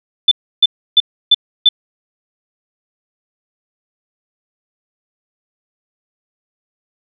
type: tone bursts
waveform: sine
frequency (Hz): 3520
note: A7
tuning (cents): 0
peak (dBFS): -4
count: 5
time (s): 0.28-1.69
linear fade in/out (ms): 5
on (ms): 34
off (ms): 310
effects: none